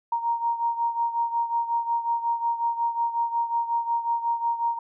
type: beating tone pair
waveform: sine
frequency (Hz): 932.3 / 937.8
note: A#5 / A#5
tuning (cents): 0 / +10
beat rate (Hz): 5.5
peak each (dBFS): -24 / -29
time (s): 0.12-4.79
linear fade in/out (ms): 5
effects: none